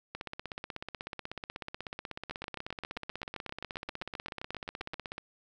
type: two click trains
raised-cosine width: 0.3 ms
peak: -22 / -22 dBFS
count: 21 / 83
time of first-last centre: 2.31-4.942 / 0.15-5.181 s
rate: 7.6 / 16.3 Hz
effects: none